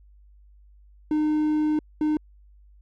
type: tone bursts at uneven times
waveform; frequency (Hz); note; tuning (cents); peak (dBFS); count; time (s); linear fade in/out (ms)
triangle; 305.1; D#4; -34; -18; 2; 1.11-1.79 / 2.01-2.17; 2
effects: added 50 Hz sine -50 dBFS peak until 2.81 s